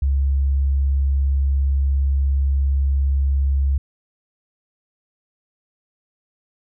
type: tone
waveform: sine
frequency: 68.6 Hz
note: C#2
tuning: 17 cents flat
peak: -15 dBFS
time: 0.02-3.78 s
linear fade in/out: 5 ms
effects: none